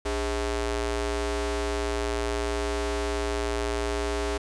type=ring-modulated tone; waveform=sawtooth; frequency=233.1 Hz; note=A#3; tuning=in tune; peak=-19 dBFS; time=0.05-4.38 s; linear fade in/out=10 ms; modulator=175 Hz; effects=resampled to 22050 Hz + 10-bit